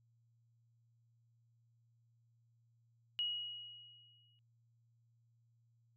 sine tone with exponential decay, 2900 Hz, F#7, 35 cents flat, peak -33 dBFS, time 3.19-4.39 s, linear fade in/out 0 ms, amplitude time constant 260 ms, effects added 116 Hz sine -70 dBFS peak until 5.96 s

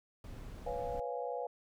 brown noise, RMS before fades -46 dBFS, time 0.24-1 s, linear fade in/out 2 ms
sine chord, C# dominant seventh, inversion third, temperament equal, 493.9 / 554.4 / 698.5 / 830.6 Hz, B4 / C#5 / E#5 / G#5, 0 / 0 / 0 / 0 cents, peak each -39 / -42 / -42 / -43 dBFS, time 0.66-1.47 s, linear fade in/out 5 ms
effects none

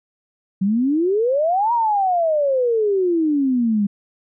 sine exponential two-way sweep, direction up then down, 185 to 965 to 197.7 Hz, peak -15 dBFS, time 0.61-3.87 s, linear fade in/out 10 ms, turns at 1.73 s, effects none

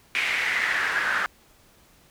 pink noise with band-pass filter sweep, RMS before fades -25 dBFS, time 0.15-1.26 s, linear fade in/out 0 ms, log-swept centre 2300 to 1500 Hz, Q 4.6, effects pink hiss -57 dBFS RMS until 2.1 s

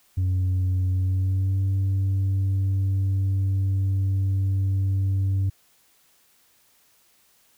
sine tone with pitch glide, 92.5 to 96.65 Hz, F#2 to G2, 0 to -24 cents, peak -17 dBFS, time 0.17-5.5 s, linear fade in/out 10 ms, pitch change +76 cents, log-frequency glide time 0.92-1.62 s, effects tanh soft clip ceiling -19 dBFS + white hiss -61 dBFS RMS until 7.57 s

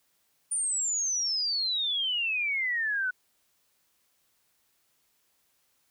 sine exponential sweep, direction down, 9380 to 1469 Hz, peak -26 dBFS, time 0.51-3.11 s, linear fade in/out 10 ms, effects white hiss -71 dBFS RMS until 5.9 s

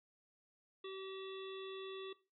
harmonic tone, 383.6 Hz, G4, 37 cents flat, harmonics 1 / 3 / 5 / 7 / 9 / 10, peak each -45 / -53 / -60 / -58 / -54 / -62 dBFS, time 0.84-2.13 s, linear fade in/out 5 ms, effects noise-tail reverb RT60 0.3 s tail -18 dB re dry

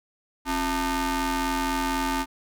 sawtooth ring-modulated tone, 311 Hz, D#4, 1 cent flat, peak -17 dBFS, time 0.45-2.26 s, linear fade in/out 50 ms, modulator 580 Hz, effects none

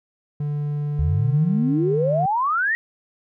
triangle tone with pitch glide, 146.83 to 151.48 Hz, D3 to D#3, 0 to -46 cents, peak -20 dBFS, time 0.4-2.26 s, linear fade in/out 5 ms, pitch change +54 cents, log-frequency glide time 1.15-1.36 s
sine exponential sweep, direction up, 72 to 1918 Hz, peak -18 dBFS, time 0.99-2.75 s, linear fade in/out 0 ms
effects none

